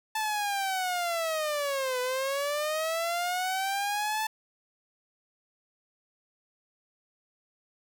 sawtooth linear two-way sweep, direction down then up, 880 to 497.1 to 880 Hz, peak -24 dBFS, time 0.15-4.27 s, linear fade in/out 5 ms, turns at 2 s, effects none

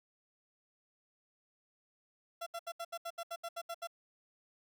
30% pulse tone bursts, 678 Hz, E5, 49 cents sharp, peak -36 dBFS, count 12, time 2.41-3.873 s, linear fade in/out 10 ms, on 55 ms, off 73 ms, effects none

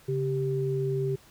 sine tone pair together, 138.3 / 391.2 Hz, C#3 / G4, -4 / -4 cents, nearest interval octave + tritone, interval 1800 cents, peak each -28 dBFS, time 0.08-1.16 s, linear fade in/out 10 ms, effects pink hiss -56 dBFS RMS until 1.3 s

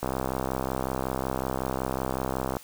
click train, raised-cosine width 1 ms, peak -14 dBFS, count 167, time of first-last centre 0.03-2.568 s, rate 65.4 Hz, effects white hiss -49 dBFS RMS until 2.63 s

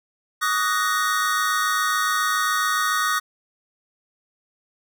square chord, D# minor seventh, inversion third, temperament equal with one note detuned, 1137.3 / 1244.5 / 1480 / 1864.7 Hz, C#6 / D#6 / F#6 / A#6, +44 / 0 / 0 / 0 cents, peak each -28 / -24 / -27 / -27 dBFS, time 0.41-3.2 s, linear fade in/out 20 ms, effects none

